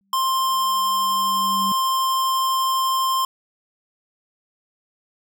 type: tone with exponential growth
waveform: sine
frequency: 196 Hz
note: G3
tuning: in tune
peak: -26 dBFS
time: 0.01-1.72 s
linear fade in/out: 0 ms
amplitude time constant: 370 ms
type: tone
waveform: square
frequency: 1052 Hz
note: C6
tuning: 9 cents sharp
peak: -19 dBFS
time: 0.13-3.25 s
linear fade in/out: 2 ms
effects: none